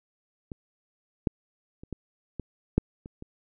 clicks, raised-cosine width 3 ms, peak -24 / -10 / -30 / -21 / -20 / -7 / -28 / -27 dBFS, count 8, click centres 0.518 / 1.272 / 1.835 / 1.927 / 2.397 / 2.78 / 3.059 / 3.224 s, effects none

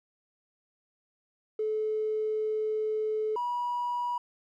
triangle tone pair in turn, 432.1 / 970 Hz, A4 / B5, -31 / -31 cents, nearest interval octave + major second, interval 1400 cents, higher second, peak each -23 / -25 dBFS, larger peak first, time 1.59-3.36 / 3.36-4.18 s, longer first, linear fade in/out 5 ms, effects tanh soft clip ceiling -25 dBFS

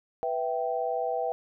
sine chord, E minor, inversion second, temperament equal with one note detuned, 493.9 / 659.3 / 778.1 Hz, B4 / E5 / G5, 0 / 0 / -13 cents, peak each -31 dBFS, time 0.23-1.32 s, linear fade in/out 0 ms, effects none

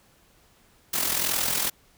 white noise with amplitude modulation, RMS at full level -23 dBFS, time 0.93-1.7 s, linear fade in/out 10 ms, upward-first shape sine, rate 42 Hz, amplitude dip 60%, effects pink hiss -60 dBFS RMS until 1.97 s

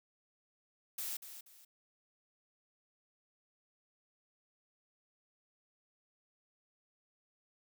blue noise with echo, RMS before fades -40 dBFS, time 0.98-1.17 s, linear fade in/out 5 ms, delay 240 ms, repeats 2, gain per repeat -10 dB, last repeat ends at 1.65 s, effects none

